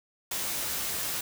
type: noise with comb filter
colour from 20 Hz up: white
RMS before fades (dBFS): -32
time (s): 0.31-1.21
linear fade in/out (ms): 5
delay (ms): 15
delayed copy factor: +0.55
effects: none